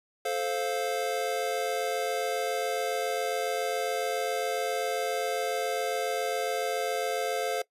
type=chord; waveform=square; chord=F major; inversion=first; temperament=just; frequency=436.5 / 523.8 / 698.5 Hz; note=A4 / C5 / F5; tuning=-14 / +2 / 0 cents; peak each=-33 dBFS; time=0.25-7.62 s; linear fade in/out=5 ms; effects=noise-tail reverb RT60 0.1 s tail -20 dB re dry + resampled to 32000 Hz